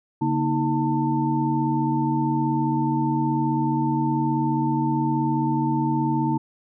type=tone cluster; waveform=sine; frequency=141.7 / 236.9 / 315.8 / 895 Hz; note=C#3 / A#3 / D#4 / A5; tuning=+38 / +28 / +26 / +29 cents; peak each=-25 / -26 / -24 / -26 dBFS; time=0.21-6.38 s; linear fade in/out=10 ms; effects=none